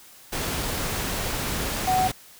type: tone in noise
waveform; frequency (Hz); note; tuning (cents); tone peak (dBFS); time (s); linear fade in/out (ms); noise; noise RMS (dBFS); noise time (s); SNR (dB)
sine; 745; F#5; +12; -19; 1.87-2.08; 10; pink; -28; 0.32-2.12; +6
effects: white hiss -49 dBFS RMS until 2.39 s